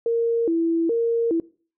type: tone with vibrato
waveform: sine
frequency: 392 Hz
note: G4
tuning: in tune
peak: -18 dBFS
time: 0.06-1.4 s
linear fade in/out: 2 ms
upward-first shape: square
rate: 1.2 Hz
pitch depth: 290 cents each way
effects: noise-tail reverb RT60 0.4 s tail -21 dB re dry